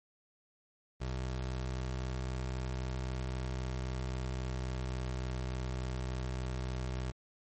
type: tone with pitch glide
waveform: 25% pulse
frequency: 63.8 to 63.43 Hz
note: C2 to B1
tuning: -43 to +47 cents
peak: -31 dBFS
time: 1-7.12 s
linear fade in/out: 20 ms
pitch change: -10 cents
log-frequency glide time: 4.37-5.07 s
effects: MP3 32 kbps